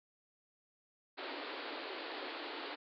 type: band-pass noise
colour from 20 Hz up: pink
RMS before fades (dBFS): -44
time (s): 1.17-2.76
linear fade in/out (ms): 20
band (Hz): 270 to 4600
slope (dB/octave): 96
effects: none